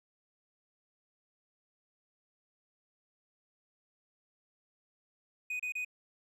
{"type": "tone bursts", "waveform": "triangle", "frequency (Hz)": 2491, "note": "D#7", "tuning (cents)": 1, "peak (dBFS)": -32, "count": 3, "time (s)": [5.5, 5.848], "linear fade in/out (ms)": 5, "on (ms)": 96, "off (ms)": 30, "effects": []}